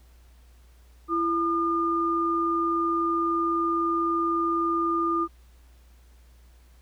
sine tone pair together, 334.8 / 1211 Hz, E4 / D#6, +27 / -47 cents, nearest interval octave + minor seventh, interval 2226 cents, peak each -26 / -24 dBFS, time 1.08-5.28 s, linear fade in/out 50 ms, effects added 60 Hz sine -51 dBFS peak until 6.81 s + pink hiss -63 dBFS RMS until 6.81 s

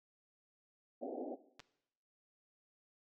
pink band-pass noise, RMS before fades -43 dBFS, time 1.01-1.36 s, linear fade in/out 20 ms, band 250 to 760 Hz, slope 96 dB/octave
clicks, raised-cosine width 0.2 ms, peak -34 dBFS, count 2, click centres 1.595 / 1.602 s
effects noise-tail reverb RT60 0.8 s tail -17 dB re dry

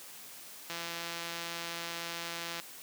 click train, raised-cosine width 0.2 ms, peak -21 dBFS, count 322, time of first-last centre 0.7-2.599 s, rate 169 Hz, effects white hiss -49 dBFS RMS until 2.82 s + high-pass 150 Hz 12 dB/octave

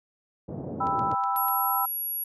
pink band-pass noise, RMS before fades -35 dBFS, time 0.48-1.15 s, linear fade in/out 10 ms, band 100 to 610 Hz, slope 24 dB/octave
sine chord, E minor, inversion first, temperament just, 791.1 / 988.9 / 1318.5 Hz, G5 / B5 / E6, +16 / +2 / 0 cents, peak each -28 dBFS, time 0.8-1.86 s, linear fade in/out 10 ms
click train, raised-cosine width 0.2 ms, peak -29 dBFS, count 6, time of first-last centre 0.87-1.483 s, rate 8.15 Hz
sine tone, 11340 Hz, F9, 25 cents sharp, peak -28 dBFS, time 1.36-2.24 s, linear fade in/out 5 ms
effects none

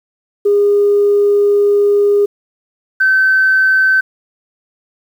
sine tone pair in turn, 407.9 / 1537 Hz, G#4 / G6, -31 / -35 cents, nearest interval octave + major seventh, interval 2296 cents, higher second, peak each -7 dBFS, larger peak neither, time 0.45-2.26 / 3-4.01 s, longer first, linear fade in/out 10 ms, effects tanh soft clip ceiling -3 dBFS + 7-bit

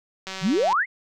click train, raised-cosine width 0.2 ms, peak -16 dBFS, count 88, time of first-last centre 0.27-0.728 s, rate 190 Hz
sine exponential sweep, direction up, 146.8 to 2217 Hz, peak -18 dBFS, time 0.41-0.86 s, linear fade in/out 50 ms
effects none

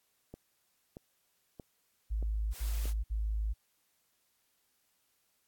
click train, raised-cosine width 2 ms, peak -32 dBFS, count 5, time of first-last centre 0.34-2.856 s, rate 1.59 Hz
sine tone bursts, 53.3 Hz, G#1, 46 cents sharp, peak -30 dBFS, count 3, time 2.1-3.538 s, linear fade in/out 20 ms, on 440 ms, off 59 ms
white high-pass noise, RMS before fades -47 dBFS, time 2.51-2.94 s, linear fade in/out 50 ms, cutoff 130 Hz, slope 12 dB/octave
effects white hiss -75 dBFS RMS until 5.47 s + AAC 64 kbps

